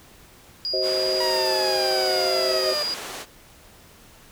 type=tone; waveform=sine; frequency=4864 Hz; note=D#8; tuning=40 cents flat; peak=-24 dBFS; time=0.65-2.94 s; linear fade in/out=0 ms
type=chord; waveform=sine; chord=C diminished; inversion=second; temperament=just; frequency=376.7 / 523.3 / 627.9 Hz; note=Gb4 / C5 / Eb5; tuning=+31 / 0 / +16 cents; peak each=-27 dBFS; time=0.73-2.74 s; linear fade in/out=10 ms
type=band-pass noise; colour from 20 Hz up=pink; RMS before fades=-35 dBFS; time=0.81-3.26 s; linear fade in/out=50 ms; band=390 to 9500 Hz; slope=12 dB/octave
type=exponential sweep; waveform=sawtooth; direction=down; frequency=966 to 590 Hz; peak=-23 dBFS; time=1.2-2.83 s; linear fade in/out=5 ms
effects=pink hiss -50 dBFS RMS until 4.31 s